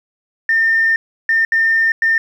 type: tone bursts at uneven times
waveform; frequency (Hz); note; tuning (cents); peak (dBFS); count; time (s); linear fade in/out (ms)
sine; 1809; A6; +48; -10; 4; 0.49-0.96 / 1.29-1.45 / 1.52-1.92 / 2.02-2.18; 2
effects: tanh soft clip ceiling -6 dBFS + 8-bit